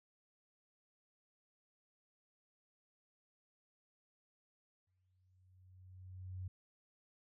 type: tone with exponential growth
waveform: sine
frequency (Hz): 92.5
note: F#2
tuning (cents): 0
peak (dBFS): -40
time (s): 4.87-6.48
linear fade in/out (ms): 5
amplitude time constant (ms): 350
effects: none